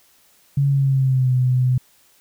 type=tone with pitch glide; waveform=sine; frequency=140 to 126.91 Hz; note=C#3 to B2; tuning=+18 to +48 cents; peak=-14 dBFS; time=0.57-1.78 s; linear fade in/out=5 ms; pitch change=-170 cents; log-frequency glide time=0.68-1.33 s; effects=white hiss -56 dBFS RMS until 2.2 s